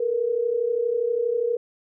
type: tone pair together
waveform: sine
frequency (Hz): 447.6 / 480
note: A4 / B4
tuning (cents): +30 / -49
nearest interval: minor second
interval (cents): 121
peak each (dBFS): -26 / -22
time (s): 0-1.57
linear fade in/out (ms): 5
effects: none